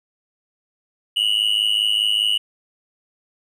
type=tone with amplitude modulation; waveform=triangle; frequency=2921 Hz; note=F#7; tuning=23 cents flat; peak=-11 dBFS; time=1.16-2.38 s; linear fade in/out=10 ms; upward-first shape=sine; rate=105 Hz; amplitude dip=90%; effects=none